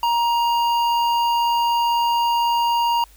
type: tone with notch filter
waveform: square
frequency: 941 Hz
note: A#5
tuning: 16 cents sharp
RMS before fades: -19 dBFS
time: 0.03-3.04 s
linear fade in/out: 2 ms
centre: 9100 Hz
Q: 0.5
effects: added 50 Hz sine -48 dBFS peak until 3.16 s + white hiss -53 dBFS RMS until 3.16 s